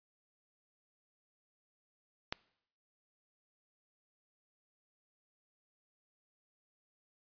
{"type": "click", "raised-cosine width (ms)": 0.2, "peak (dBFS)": -16, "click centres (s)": 2.325, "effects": ["noise-tail reverb RT60 0.7 s tail -23 dB re dry", "resampled to 11025 Hz"]}